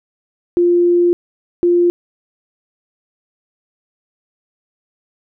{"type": "tone bursts at uneven times", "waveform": "sine", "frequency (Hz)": 349.2, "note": "F4", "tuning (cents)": 0, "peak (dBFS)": -9, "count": 2, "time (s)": [[0.57, 1.13], [1.63, 1.9]], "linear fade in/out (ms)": 0, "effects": []}